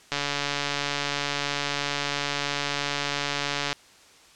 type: click train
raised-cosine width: 0.2 ms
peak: -9 dBFS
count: 517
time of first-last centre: 0.12-3.728 s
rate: 143 Hz
effects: white hiss -53 dBFS RMS until 4.35 s + low-pass 7000 Hz 12 dB/octave